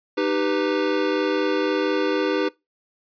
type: chord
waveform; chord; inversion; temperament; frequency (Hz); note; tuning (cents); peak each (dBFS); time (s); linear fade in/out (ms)
square; Eb augmented; none; equal with one note detuned; 307.9 / 392 / 493.9; Eb4 / G4 / B4; -18 / 0 / 0; -25; 0.17-2.49; 10
effects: noise-tail reverb RT60 0.2 s tail -22 dB re dry + resampled to 11025 Hz